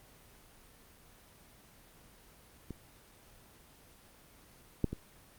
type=clicks; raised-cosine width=3 ms; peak=-28 / -15 / -24 dBFS; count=3; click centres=2.707 / 4.843 / 4.93 s; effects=pink hiss -59 dBFS RMS until 5.38 s + Opus 24 kbps